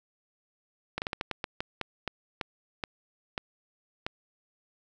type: slowing click train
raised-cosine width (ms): 0.3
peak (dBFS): -15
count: 14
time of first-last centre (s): 0.98-4.065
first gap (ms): 39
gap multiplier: 1.27
effects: none